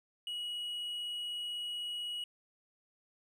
triangle tone, 2911 Hz, F#7, 29 cents flat, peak -35 dBFS, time 0.27-2.24 s, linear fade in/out 2 ms, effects none

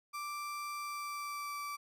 35% pulse tone with pitch glide, 1174.7 to 1161.2 Hz, D6 to D6, 0 to -20 cents, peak -37 dBFS, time 0.13-1.77 s, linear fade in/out 20 ms, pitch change -20 cents, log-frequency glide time 0.77-1.58 s, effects none

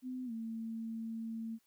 sine tone with pitch glide, 254.7 to 225.6 Hz, C4 to A3, -46 to +44 cents, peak -38 dBFS, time 0.02-1.59 s, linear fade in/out 50 ms, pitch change -210 cents, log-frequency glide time 0.25-0.32 s, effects white hiss -75 dBFS RMS until 1.66 s

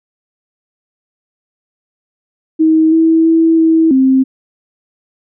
sine tone with pitch steps, 317.6 / 324.5 / 326.6 / 323.6 / 263.7 Hz, D#4 / E4 / E4 / E4 / C4, +36 / -27 / -16 / -32 / +14 cents, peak -6 dBFS, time 2.59-4.24 s, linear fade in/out 20 ms, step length 330 ms, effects none

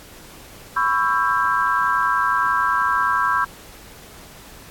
sine chord, C# half-diminished seventh, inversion third, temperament just, 997.9 / 1108.7 / 1330.5 / 1596.6 Hz, B5 / C#6 / E6 / G6, +18 / 0 / +16 / +31 cents, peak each -22 dBFS, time 0.76-3.45 s, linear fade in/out 10 ms, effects pink hiss -43 dBFS RMS until 4.7 s + AAC 64 kbps

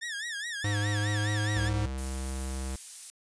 sawtooth tone with vibrato, 1760 Hz, A6, in tune, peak -30 dBFS, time 0.01-1.7 s, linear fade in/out 20 ms, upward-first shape sine, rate 4.8 Hz, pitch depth 150 cents each way
square tone with pitch glide, 103 to 104.98 Hz, G#2 to G#2, -14 to +19 cents, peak -28 dBFS, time 0.64-1.86 s, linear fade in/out 5 ms, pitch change +33 cents, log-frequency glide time 0.74-1.42 s
square tone, 66 Hz, C2, 16 cents sharp, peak -33 dBFS, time 1.56-2.76 s, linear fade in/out 5 ms
violet noise, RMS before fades -37 dBFS, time 1.98-3.1 s, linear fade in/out 0 ms
effects resampled to 22050 Hz

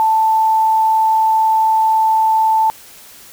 sine tone, 882 Hz, A5, 4 cents sharp, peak -10 dBFS, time 0-2.7 s, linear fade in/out 0 ms, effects white hiss -40 dBFS RMS until 3.32 s

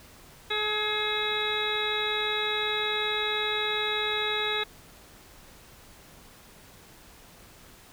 harmonic tone with a mistuned harmonic, 425.4 Hz, G#4, 42 cents sharp, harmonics 1 / 2 / 3 / 4 / 5 / 6 / 8 / 9, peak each -33 / -37 / -36 / -34 / -35 / -36 / -35 / -31 dBFS, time 0.5-4.64 s, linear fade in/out 10 ms, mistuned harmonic 4, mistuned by -30 cents, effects pink hiss -52 dBFS RMS until 7.92 s

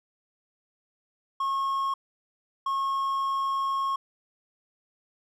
triangle tone bursts at uneven times, 1088 Hz, C#6, 33 cents flat, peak -23 dBFS, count 2, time 1.4-1.94 / 2.66-3.96 s, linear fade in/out 5 ms, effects none

